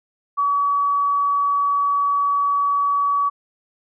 sine tone, 1137 Hz, C#6, 44 cents sharp, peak -16 dBFS, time 0.37-3.3 s, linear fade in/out 20 ms, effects none

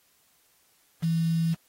sine tone with quantisation, 164.81 Hz, E3, in tune, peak -22 dBFS, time 1.02-1.55 s, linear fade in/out 20 ms, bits 7, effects white hiss -65 dBFS RMS until 1.68 s + AAC 48 kbps

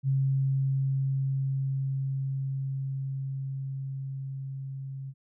sine tone with level ramp, 135.2 Hz, C#3, 43 cents flat, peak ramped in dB -22 to -35 dBFS, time 0.03-5.14 s, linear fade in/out 50 ms, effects none

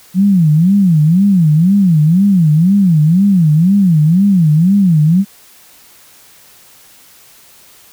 sine tone with vibrato, 174.61 Hz, F3, in tune, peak -6 dBFS, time 0.14-5.25 s, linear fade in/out 50 ms, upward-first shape sine, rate 2 Hz, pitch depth 260 cents each way, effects white hiss -43 dBFS RMS until 7.92 s

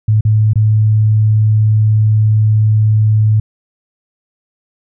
sine tone with dropouts, 107.9 Hz, A2, 33 cents flat, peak -7 dBFS, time 0.08-3.4 s, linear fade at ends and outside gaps 5 ms, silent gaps 0.209-0.25 / 0.534-0.556 s, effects none

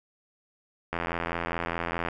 click train, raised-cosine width 0.5 ms, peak -14 dBFS, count 99, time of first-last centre 0.93-2.086 s, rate 84.8 Hz, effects none

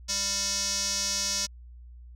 square tone with band-pass filter, 198.3 Hz, G3, 20 cents sharp, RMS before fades -29 dBFS, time 0.08-1.47 s, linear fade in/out 20 ms, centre 5700 Hz, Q 4.2, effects added 60 Hz sine -44 dBFS peak until 2.15 s

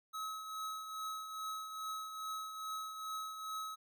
square tone with tremolo, 1283 Hz, E6, 47 cents flat, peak -39 dBFS, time 0.13-3.76 s, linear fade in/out 20 ms, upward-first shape triangle, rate 2.4 Hz, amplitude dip 55%, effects none

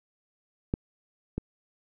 clicks, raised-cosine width 3 ms, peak -13 / -17 dBFS, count 2, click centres 0.739 / 1.38 s, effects none

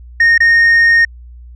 sine tone with dropouts, 1848 Hz, A#6, 16 cents flat, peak -3 dBFS, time 0.2-1.05 s, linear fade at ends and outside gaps 5 ms, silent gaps 0.379-0.403 s, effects tanh soft clip ceiling -5 dBFS + added 60 Hz sine -32 dBFS peak until 1.55 s

